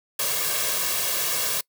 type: noise with comb filter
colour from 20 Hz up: white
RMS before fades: -25 dBFS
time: 0.19-1.61 s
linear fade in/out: 5 ms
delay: 1.8 ms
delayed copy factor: +0.65
effects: noise-tail reverb RT60 0.1 s tail -25 dB re dry + high-pass 150 Hz 12 dB/octave